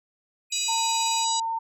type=tone with tremolo; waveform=square; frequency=2500 Hz; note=D#7; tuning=8 cents sharp; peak=-34 dBFS; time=0.5-1.26 s; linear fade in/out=50 ms; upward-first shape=square; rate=18 Hz; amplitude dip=45%
type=harmonic tone; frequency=972 Hz; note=B5; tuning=28 cents flat; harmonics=3 / 4 / 5 / 6 / 7 / 8; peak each=-39 / -29 / -34 / -39 / -33 / -29 dBFS; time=0.52-1.4 s; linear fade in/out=5 ms
type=tone; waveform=sine; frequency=907 Hz; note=A#5; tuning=48 cents flat; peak=-25 dBFS; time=0.68-1.59 s; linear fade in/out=10 ms
effects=none